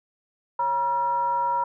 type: tone with frequency modulation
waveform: sine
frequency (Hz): 955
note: A#5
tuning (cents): +42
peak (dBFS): -21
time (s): 0.59-1.64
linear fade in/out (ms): 5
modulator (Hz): 406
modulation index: 0.42
effects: none

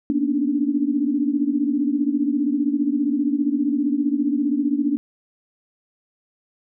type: tone cluster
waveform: sine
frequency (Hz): 235.5 / 249.1 / 286.2 / 301.3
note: A#3 / B3 / D4 / D4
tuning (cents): +18 / +15 / -45 / +44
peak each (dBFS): -26 / -28 / -20 / -25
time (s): 0.1-4.97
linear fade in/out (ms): 0
effects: none

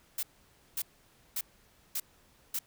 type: noise bursts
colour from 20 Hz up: blue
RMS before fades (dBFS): -33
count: 5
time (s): 0.18-2.59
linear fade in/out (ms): 5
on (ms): 50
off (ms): 540
effects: pink hiss -64 dBFS RMS until 2.66 s

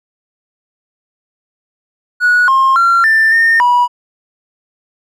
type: tone with pitch steps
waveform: triangle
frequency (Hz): 1463 / 1066 / 1372 / 1780 / 1824 / 974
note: F#6 / C6 / F6 / A6 / A#6 / B5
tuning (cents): -20 / +32 / -31 / +20 / -38 / -24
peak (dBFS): -4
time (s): 2.2-3.88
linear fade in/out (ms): 50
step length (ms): 280
effects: tanh soft clip ceiling -3 dBFS

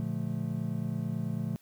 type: chord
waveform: triangle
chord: Bb major seventh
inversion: none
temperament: just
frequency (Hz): 116.54 / 145.68 / 174.81 / 218.5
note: Bb2 / D3 / F3 / A3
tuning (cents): 0 / -14 / +2 / -12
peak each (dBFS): -34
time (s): 0-1.56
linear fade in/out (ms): 0
effects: white hiss -64 dBFS RMS until 1.61 s

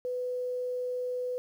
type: tone with quantisation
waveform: sine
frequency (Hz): 498.6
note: B4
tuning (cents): +16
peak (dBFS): -30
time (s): 0.05-1.38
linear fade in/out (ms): 0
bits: 10
effects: none

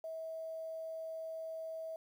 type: tone with quantisation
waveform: sine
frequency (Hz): 646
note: E5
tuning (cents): -35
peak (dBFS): -40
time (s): 0.04-1.96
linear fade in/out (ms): 2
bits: 11
effects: none

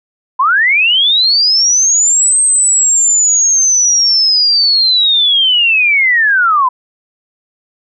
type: linear two-way sweep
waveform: sine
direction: up then down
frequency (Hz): 980 to 8372 to 980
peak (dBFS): -7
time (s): 0.39-6.69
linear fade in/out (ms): 10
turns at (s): 2.4
effects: none

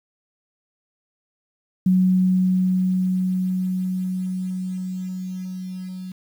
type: tone with level ramp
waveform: sine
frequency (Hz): 185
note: F#3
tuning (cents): 0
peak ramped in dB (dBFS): -13 to -30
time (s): 1.86-6.12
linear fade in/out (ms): 5
effects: 8-bit

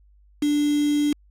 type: tone with quantisation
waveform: sine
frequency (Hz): 293.7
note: D4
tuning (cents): 0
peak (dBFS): -18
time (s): 0.42-1.13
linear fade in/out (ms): 5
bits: 5
effects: added 50 Hz sine -52 dBFS peak until 1.3 s + low-pass 11000 Hz 12 dB/octave

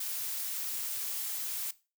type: noise with amplitude modulation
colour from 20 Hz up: blue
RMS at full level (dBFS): -34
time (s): 0-1.71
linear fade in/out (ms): 5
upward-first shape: sine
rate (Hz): 218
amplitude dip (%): 40
effects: noise-tail reverb RT60 0.3 s tail -18 dB re dry

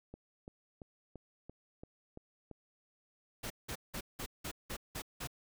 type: click train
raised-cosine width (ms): 2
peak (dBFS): -34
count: 8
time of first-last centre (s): 0.14-2.513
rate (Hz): 2.95
type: noise bursts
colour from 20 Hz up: pink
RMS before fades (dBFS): -41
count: 8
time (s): 3.43-5.274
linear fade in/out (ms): 10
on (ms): 73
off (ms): 180
effects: none

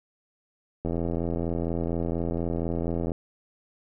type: click train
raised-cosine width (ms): 2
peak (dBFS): -16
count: 192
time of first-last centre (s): 0.85-3.118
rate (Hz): 84.2
effects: none

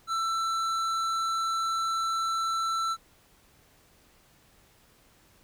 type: tone with hard clipping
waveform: sine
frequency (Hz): 1334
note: E6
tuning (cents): +20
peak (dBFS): -28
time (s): 0.07-2.97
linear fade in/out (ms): 50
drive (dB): 11
effects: pink hiss -61 dBFS RMS until 5.43 s

